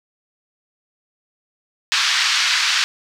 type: band-pass noise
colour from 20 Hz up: white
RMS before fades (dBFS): -18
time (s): 1.92-2.84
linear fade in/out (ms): 0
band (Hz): 1200 to 5100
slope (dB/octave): 24
effects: none